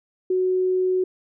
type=tone; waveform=sine; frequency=370 Hz; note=F#4; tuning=in tune; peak=-18 dBFS; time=0.3-1.04 s; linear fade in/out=5 ms; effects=none